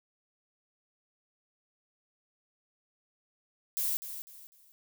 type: noise with echo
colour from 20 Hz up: violet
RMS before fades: -31 dBFS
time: 3.77-3.97 s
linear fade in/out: 0 ms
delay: 250 ms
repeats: 3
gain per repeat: -10 dB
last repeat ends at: 4.72 s
effects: none